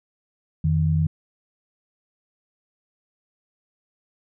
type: tone pair together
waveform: sine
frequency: 87.31 / 156.33 Hz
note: F2 / D#3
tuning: 0 / +9 cents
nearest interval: minor seventh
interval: 1009 cents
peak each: -22 / -19 dBFS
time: 0.64-1.07 s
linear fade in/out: 5 ms
effects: none